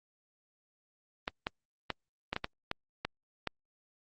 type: clicks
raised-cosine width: 0.3 ms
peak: -16 dBFS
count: 9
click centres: 1.279 / 1.469 / 1.903 / 2.33 / 2.364 / 2.444 / 2.714 / 3.05 / 3.473 s
effects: Opus 32 kbps